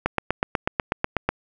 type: click train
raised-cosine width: 0.5 ms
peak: -5 dBFS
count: 11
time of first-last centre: 0.06-1.29 s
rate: 8.13 Hz
effects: none